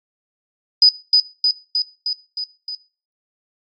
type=tone with echo; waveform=sine; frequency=4978 Hz; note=D#8; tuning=in tune; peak=-6 dBFS; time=0.82-0.89 s; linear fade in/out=2 ms; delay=310 ms; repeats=6; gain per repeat=-3 dB; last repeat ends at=2.75 s; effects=noise-tail reverb RT60 0.4 s tail -21 dB re dry + AAC 48 kbps